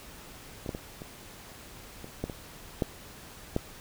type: clicks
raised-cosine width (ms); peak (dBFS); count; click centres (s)
2; -24 / -18 / -22 / -28 / -27 / -17 / -23 / -12 / -13; 9; 0.662 / 0.692 / 0.749 / 1.019 / 2.044 / 2.24 / 2.298 / 2.822 / 3.564
effects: pink hiss -48 dBFS RMS until 3.8 s